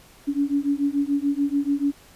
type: beating tone pair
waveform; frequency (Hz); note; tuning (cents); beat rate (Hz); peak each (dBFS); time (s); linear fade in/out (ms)
sine; 280.4 / 287.3; C#4 / D4; +20 / -38; 6.9; -23; 0.27-1.92; 20
effects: pink hiss -51 dBFS RMS until 2.15 s + resampled to 32000 Hz